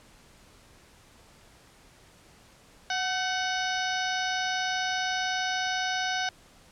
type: harmonic tone with a mistuned harmonic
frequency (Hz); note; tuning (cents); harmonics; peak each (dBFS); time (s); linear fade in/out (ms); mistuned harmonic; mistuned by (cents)
740; F#5; 0; 1 / 2 / 3 / 4 / 5 / 6 / 7 / 8; -31 / -31 / -38 / -37 / -37 / -41 / -39 / -40; 2.9-6.29; 2; 2; +52
effects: pink hiss -56 dBFS RMS until 6.71 s + low-pass 10000 Hz 12 dB/octave